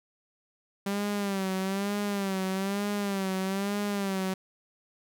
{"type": "tone with vibrato", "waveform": "sawtooth", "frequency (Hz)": 196.8, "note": "G3", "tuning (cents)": 7, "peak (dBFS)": -24, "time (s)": [0.86, 4.34], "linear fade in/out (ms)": 5, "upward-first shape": "sine", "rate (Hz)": 1.1, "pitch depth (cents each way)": 74, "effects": []}